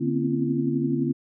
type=tone cluster; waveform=sine; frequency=145.2 / 235.1 / 258.5 / 270.3 / 338.8 Hz; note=D3 / A#3 / C4 / C#4 / E4; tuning=-19 / +15 / -21 / -44 / +48 cents; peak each=-28 dBFS; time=0-1.13 s; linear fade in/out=20 ms; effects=none